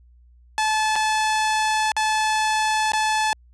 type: tone with dropouts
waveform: sawtooth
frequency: 866 Hz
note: A5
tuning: 28 cents flat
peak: -15 dBFS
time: 0.58-3.33 s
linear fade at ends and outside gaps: 0 ms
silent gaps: 0.956-0.961 / 1.918-1.966 / 2.919-2.934 s
effects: added 60 Hz sine -49 dBFS peak until 3.53 s + resampled to 22050 Hz